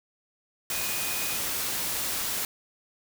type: tone in noise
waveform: sine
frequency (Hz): 2481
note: D#7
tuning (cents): -6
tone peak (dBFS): -37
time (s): 0.71-1.37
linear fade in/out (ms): 2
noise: white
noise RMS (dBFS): -30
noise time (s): 0.7-2.45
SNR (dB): -10
effects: none